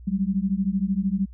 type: beating tone pair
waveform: sine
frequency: 187.3 / 200.3 Hz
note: F#3 / G3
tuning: +21 / +38 cents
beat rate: 13 Hz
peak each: -24 dBFS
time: 0.07-1.26 s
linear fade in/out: 10 ms
effects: added 60 Hz sine -40 dBFS peak until 1.33 s